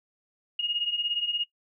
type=beating tone pair; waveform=sine; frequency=2850 / 2867 Hz; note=F7 / F7; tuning=+34 / +45 cents; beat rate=17 Hz; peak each=-32 / -27 dBFS; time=0.59-1.44 s; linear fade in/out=5 ms; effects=noise-tail reverb RT60 0.1 s tail -17 dB re dry